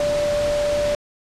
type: tone in noise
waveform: sine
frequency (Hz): 587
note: D5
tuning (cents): -1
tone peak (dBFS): -18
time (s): 0-0.95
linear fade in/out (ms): 2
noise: pink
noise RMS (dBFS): -29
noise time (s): 0-0.95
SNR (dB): +8
effects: low-pass 7000 Hz 12 dB/octave